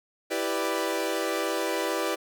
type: chord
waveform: sawtooth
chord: E minor seventh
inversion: none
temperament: equal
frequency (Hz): 329.6 / 392 / 493.9 / 587.3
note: E4 / G4 / B4 / D5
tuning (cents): 0 / 0 / 0 / 0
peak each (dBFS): -28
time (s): 0.3-2.16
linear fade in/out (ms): 20
effects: none